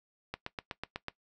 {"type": "click train", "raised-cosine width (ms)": 0.3, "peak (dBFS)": -20, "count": 7, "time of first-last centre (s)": [0.34, 1.083], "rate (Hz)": 8.07, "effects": ["noise-tail reverb RT60 0.1 s tail -18 dB re dry"]}